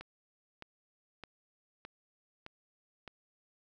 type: click train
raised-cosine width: 0.3 ms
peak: -29 dBFS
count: 6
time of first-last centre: 0.01-3.077 s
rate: 1.63 Hz
effects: none